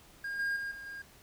triangle tone with level steps, 1618 Hz, G#6, 46 cents flat, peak -33 / -28 / -33 / -41 / -39 dBFS, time 0.24-1.02 s, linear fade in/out 5 ms, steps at 0.39 / 0.56 / 0.71 / 0.86 s, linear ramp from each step 5 ms, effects pink hiss -58 dBFS RMS until 1.22 s

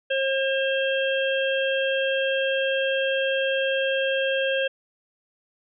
harmonic tone, 537 Hz, C5, 45 cents sharp, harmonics 1 / 3 / 5 / 6, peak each -23 / -28 / -30 / -31 dBFS, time 0.1-4.68 s, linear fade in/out 10 ms, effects none

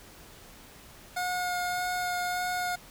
25% pulse tone with vibrato, 720 Hz, F#5, 47 cents flat, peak -25 dBFS, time 1.16-2.76 s, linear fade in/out 10 ms, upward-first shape sine, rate 1.7 Hz, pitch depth 10 cents each way, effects pink hiss -51 dBFS RMS until 2.9 s

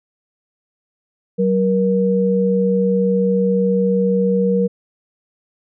sine tone pair together, 189.04 / 474.7 Hz, F#3 / A#4, +37 / +31 cents, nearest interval octave + major third, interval 1594 cents, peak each -16 dBFS, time 1.38-4.68 s, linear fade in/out 20 ms, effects none

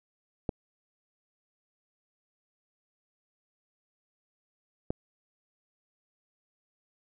clicks, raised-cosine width 2 ms, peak -16 dBFS, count 2, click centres 0.492 / 4.905 s, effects none

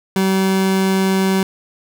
30% pulse tone, 191.1 Hz, G3, 44 cents flat, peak -11 dBFS, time 0.16-1.43 s, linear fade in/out 2 ms, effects none

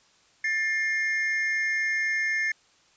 triangle tone pair together, 1769.9 / 2126 Hz, A6 / C7, +10 / +27 cents, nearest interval minor third, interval 317 cents, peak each -25 dBFS, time 0.44-2.52 s, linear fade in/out 5 ms, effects white hiss -61 dBFS RMS until 2.96 s + resampled to 16000 Hz

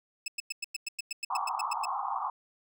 20% pulse tone bursts, 2613 Hz, E7, 16 cents flat, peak -27 dBFS, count 14, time 0.26-1.854 s, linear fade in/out 5 ms, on 21 ms, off 100 ms
white band-pass noise, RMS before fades -33 dBFS, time 1.3-2.3 s, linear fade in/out 2 ms, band 750 to 1200 Hz, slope 96 dB/octave
effects none

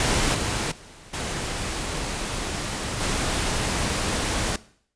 pink noise with level steps, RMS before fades -22 / -26 / -46 / -29 / -25 dBFS, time 0-4.56 s, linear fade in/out 2 ms, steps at 0.34 / 0.71 / 1.13 / 3 s, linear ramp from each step 10 ms, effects noise-tail reverb RT60 0.6 s tail -19 dB re dry + resampled to 22050 Hz

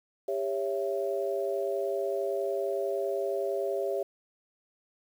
sine chord, C# diminished, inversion second, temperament just, 399.1 / 554.4 / 665.2 Hz, G4 / C#5 / E5, +31 / 0 / +16 cents, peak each -31 / -32 / -34 dBFS, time 0.28-4.03 s, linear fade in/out 5 ms, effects 9-bit

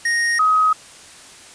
square / sine tone pair in turn, 1864.7 / 1264 Hz, A#6 / D#6, 0 / +27 cents, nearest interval perfect fifth, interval 673 cents, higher first, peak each -17 / -12 dBFS, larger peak second, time 0.05-0.39 / 0.39-0.73 s, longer neither, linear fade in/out 5 ms, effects white hiss -42 dBFS RMS until 1.54 s + resampled to 22050 Hz

